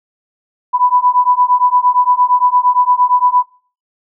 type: beating tone pair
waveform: sine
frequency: 987.8 / 996.5 Hz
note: B5 / B5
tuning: 0 / +15 cents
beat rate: 8.7 Hz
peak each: -12 dBFS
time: 0.73-3.44 s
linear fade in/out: 20 ms
effects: noise-tail reverb RT60 0.4 s tail -22 dB re dry